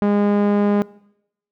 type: tone with low-pass filter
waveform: sawtooth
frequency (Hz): 204.7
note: G#3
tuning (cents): -25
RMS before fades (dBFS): -17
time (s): 0.02-0.82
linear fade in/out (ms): 0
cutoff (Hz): 1200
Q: 0.59
effects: noise-tail reverb RT60 0.8 s tail -22 dB re dry